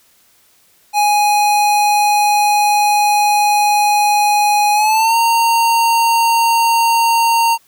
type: tone with pitch glide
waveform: square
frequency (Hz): 830.6 to 921.6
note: G#5 to A#5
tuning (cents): 0 to -20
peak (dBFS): -11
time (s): 0.93-7.58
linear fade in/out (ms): 50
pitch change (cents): +180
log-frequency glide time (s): 4.73-5.16
effects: white hiss -53 dBFS RMS until 7.67 s